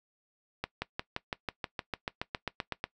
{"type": "accelerating click train", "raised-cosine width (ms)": 0.3, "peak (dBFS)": -16, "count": 16, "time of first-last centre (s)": [0.64, 2.84], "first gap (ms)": 180, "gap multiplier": 0.97, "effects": ["noise-tail reverb RT60 0.1 s tail -19 dB re dry"]}